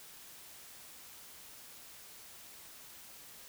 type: silence
effects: white hiss -53 dBFS RMS until 3.48 s